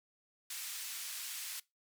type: band-pass noise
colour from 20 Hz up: white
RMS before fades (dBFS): -43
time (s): 0.5-1.6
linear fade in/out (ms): 5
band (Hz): 1800 to 13000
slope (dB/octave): 12
effects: noise-tail reverb RT60 0.2 s tail -21 dB re dry